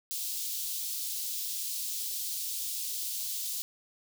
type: high-pass noise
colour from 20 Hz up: white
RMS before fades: -35 dBFS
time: 0.11-3.62 s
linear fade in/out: 0 ms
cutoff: 3500 Hz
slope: 24 dB/octave
effects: none